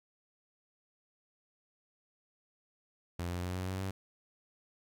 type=tone with pitch steps; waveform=sawtooth; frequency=87 / 88.73 / 90.49 / 92.28 / 94.11 / 95.98 Hz; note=F2 / F2 / F#2 / F#2 / F#2 / G2; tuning=-6 / +28 / -38 / -4 / +30 / -36 cents; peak=-31 dBFS; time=3.19-3.91 s; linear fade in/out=5 ms; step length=120 ms; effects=12-bit